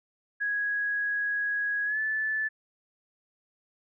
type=tone with pitch glide; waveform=sine; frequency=1661.2 to 1743.8 Hz; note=G#6 to A6; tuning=0 to -16 cents; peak=-26 dBFS; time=0.4-2.49 s; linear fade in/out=20 ms; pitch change=+84 cents; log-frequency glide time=1.85-1.99 s; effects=none